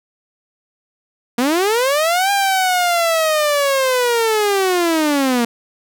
sawtooth linear two-way sweep, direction up then down, 230.6 to 806 to 230.6 Hz, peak -10 dBFS, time 1.38-5.45 s, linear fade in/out 5 ms, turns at 2.31 s, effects none

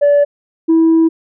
sine tone pair in turn, 577 / 326 Hz, D5 / E4, -31 / -19 cents, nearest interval minor seventh, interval 988 cents, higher first, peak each -5 dBFS, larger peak neither, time 0.01-0.25 / 0.68-1.09 s, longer second, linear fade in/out 20 ms, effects tanh soft clip ceiling -5 dBFS

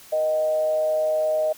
sine tone with frequency modulation, 622.3 Hz, D#5, in tune, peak -19 dBFS, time 0.12-1.53 s, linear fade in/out 10 ms, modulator 148 Hz, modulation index 0.31, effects white hiss -47 dBFS RMS until 1.57 s

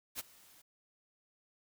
white noise with ADSR envelope, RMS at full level -38 dBFS, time 0.15-0.62 s, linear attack 46 ms, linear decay 19 ms, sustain -23 dB, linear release 10 ms, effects none

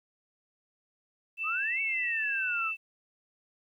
sine tone, 2658 Hz, E7, 14 cents sharp, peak -30 dBFS, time 1.37-2.77 s, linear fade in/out 50 ms
sine exponential two-way sweep, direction up then down, 1174.7 to 2261 to 1273 Hz, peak -31 dBFS, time 1.43-2.72 s, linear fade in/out 50 ms, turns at 1.81 s
effects 11-bit

